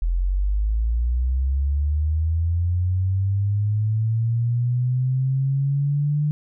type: linear sweep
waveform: sine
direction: up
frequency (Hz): 41.59 to 150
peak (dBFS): -18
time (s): 0.02-6.31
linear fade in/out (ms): 0
effects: none